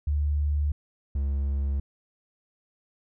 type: tone pair in turn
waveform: sine / triangle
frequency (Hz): 73.42 / 69.45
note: D2 / C#2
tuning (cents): 0 / +4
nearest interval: minor second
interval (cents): 96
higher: first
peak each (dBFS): -22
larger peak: neither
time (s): 0.07-0.72 / 1.15-1.8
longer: neither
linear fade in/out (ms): 5
effects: none